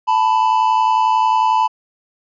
triangle tone pair together, 880 / 991.1 Hz, A5 / B5, 0 / +6 cents, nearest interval major second, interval 206 cents, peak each -13 dBFS, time 0.07-1.68 s, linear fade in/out 20 ms, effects resampled to 16000 Hz

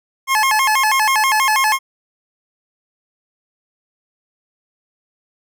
25% pulse tone with vibrato, 960 Hz, B5, 49 cents flat, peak -9 dBFS, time 0.27-1.79 s, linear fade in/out 50 ms, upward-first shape square, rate 6.2 Hz, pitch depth 190 cents each way, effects none

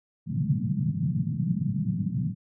white band-pass noise, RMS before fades -27 dBFS, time 0.26-2.35 s, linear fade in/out 50 ms, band 110 to 200 Hz, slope 48 dB/octave, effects none

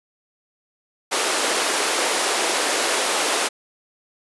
pink high-pass noise, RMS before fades -21 dBFS, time 1.11-3.49 s, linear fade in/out 20 ms, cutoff 360 Hz, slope 24 dB/octave, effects resampled to 24000 Hz

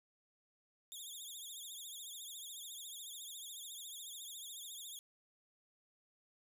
15% pulse tone with vibrato, 3500 Hz, A7, 10 cents flat, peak -40 dBFS, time 0.92-4.99 s, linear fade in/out 0 ms, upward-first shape triangle, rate 14 Hz, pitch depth 150 cents each way, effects none

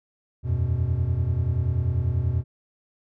triangle chord, E suspended second, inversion none, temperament just, 82.41 / 92.71 / 123.61 Hz, E2 / F#2 / B2, 0 / +4 / +2 cents, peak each -24 / -24 / -23 dBFS, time 0.43-2.44 s, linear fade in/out 50 ms, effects none

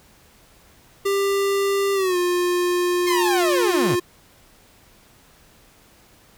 square tone with pitch glide, 396.2 to 355 Hz, G4 to F4, +18 to +28 cents, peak -19 dBFS, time 1.05-4 s, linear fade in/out 10 ms, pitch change -190 cents, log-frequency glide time 1.94-2.17 s
sawtooth linear sweep, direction down, 1088 to 94.4 Hz, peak -17 dBFS, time 3.06-3.96 s, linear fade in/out 20 ms
effects pink hiss -53 dBFS RMS until 6.37 s

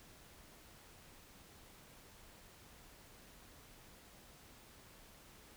silence, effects pink hiss -60 dBFS RMS until 5.56 s

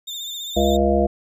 35% pulse tone with vibrato, 3600 Hz, A7, 39 cents sharp, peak -27 dBFS, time 0.07-0.77 s, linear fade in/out 10 ms, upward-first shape triangle, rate 15 Hz, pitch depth 57 cents each way
harmonic tone, 68.9 Hz, C#2, 10 cents flat, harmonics 1 / 3 / 5 / 7 / 9 / 10, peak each -22 / -22 / -22 / -22 / -22 / -22 dBFS, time 0.56-1.07 s, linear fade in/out 10 ms
effects none

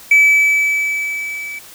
triangle tone with level ramp, 2300 Hz, D7, 37 cents flat, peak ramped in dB -3 to -24 dBFS, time 0.11-1.59 s, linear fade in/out 5 ms, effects tanh soft clip ceiling -1 dBFS + white hiss -39 dBFS RMS until 1.74 s

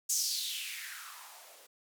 violet noise with band-pass filter sweep, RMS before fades -38 dBFS, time 0.09-1.67 s, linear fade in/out 10 ms, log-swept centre 6800 to 450 Hz, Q 3.9, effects none

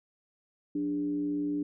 sine tone with frequency modulation, 293.7 Hz, D4, in tune, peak -28 dBFS, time 0.75-1.63 s, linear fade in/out 5 ms, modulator 115 Hz, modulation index 0.4, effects none

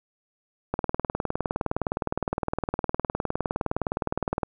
click train, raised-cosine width 1 ms, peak -11 dBFS, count 73, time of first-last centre 0.74-4.432 s, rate 19.5 Hz, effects none

